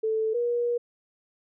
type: tone pair in turn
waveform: sine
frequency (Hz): 440 / 478.6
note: A4 / A#4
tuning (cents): 0 / +46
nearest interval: minor second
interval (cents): 146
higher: second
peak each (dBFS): -23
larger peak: neither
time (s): 0.03-0.34 / 0.34-0.78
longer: second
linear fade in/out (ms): 10
effects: none